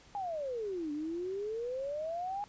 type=exponential two-way sweep; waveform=sine; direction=down then up; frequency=832 to 290 to 832 Hz; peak=-34 dBFS; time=0.15-2.44 s; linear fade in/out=0 ms; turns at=0.92 s; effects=pink hiss -59 dBFS RMS until 2.48 s + resampled to 16000 Hz